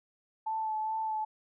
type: tone with vibrato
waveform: sine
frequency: 874 Hz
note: A5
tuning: 12 cents flat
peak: -30 dBFS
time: 0.46-1.25 s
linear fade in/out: 10 ms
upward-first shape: sine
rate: 2.4 Hz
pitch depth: 19 cents each way
effects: none